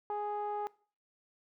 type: tone with low-pass filter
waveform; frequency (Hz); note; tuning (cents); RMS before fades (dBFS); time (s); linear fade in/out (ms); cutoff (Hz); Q
sawtooth; 415.3; G#4; 0; -36; 0.1-0.67; 0; 950; 8.2
effects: noise-tail reverb RT60 0.4 s tail -21 dB re dry